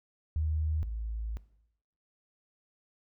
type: tone pair in turn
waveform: sine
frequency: 77.78 / 55 Hz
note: D#2 / A1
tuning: 0 / 0 cents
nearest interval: tritone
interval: 600 cents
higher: first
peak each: -27 / -33 dBFS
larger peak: first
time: 0.36-0.83 / 0.83-1.37 s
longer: second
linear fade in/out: 0 ms
effects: noise-tail reverb RT60 0.8 s tail -18 dB re dry